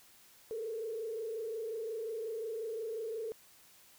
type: tone with frequency modulation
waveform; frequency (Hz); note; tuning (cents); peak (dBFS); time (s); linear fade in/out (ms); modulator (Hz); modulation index
sine; 448.1; A4; +32; -36; 0.51-3.32; 0; 25.6; 0.92
effects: white hiss -61 dBFS RMS until 3.98 s